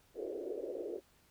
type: band-pass noise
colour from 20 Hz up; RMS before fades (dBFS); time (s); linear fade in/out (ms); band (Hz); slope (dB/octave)
pink; -41; 0.14-1.01; 50; 340 to 550; 48
effects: pink hiss -68 dBFS RMS until 1.3 s